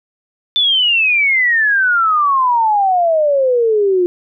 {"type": "exponential sweep", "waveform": "sine", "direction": "down", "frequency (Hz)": [3546, 349.2], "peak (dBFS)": -10, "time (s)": [0.56, 4.06], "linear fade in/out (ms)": 0, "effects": []}